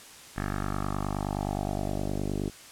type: tone with low-pass filter sweep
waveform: 10% pulse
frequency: 49.61 Hz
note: G1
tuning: 21 cents sharp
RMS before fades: -31 dBFS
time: 0.36-2.5 s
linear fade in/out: 10 ms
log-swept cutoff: 1700 to 420 Hz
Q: 3
effects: white hiss -48 dBFS RMS until 2.71 s + low-pass 10000 Hz 12 dB/octave